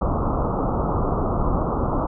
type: low-pass noise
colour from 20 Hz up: pink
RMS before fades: -22 dBFS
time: 0.01-2.07 s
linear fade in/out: 10 ms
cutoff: 1300 Hz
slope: 96 dB/octave
effects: none